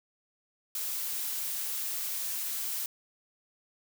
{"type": "noise", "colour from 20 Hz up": "blue", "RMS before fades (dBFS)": -34, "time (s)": [0.75, 2.86], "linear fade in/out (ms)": 2, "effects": []}